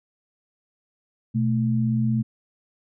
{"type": "tone pair together", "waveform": "sine", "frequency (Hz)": [123.47, 220], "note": ["B2", "A3"], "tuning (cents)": [0, 0], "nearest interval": "minor seventh", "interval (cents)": 1000, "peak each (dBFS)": -22, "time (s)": [1.34, 2.23], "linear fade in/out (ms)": 20, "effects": []}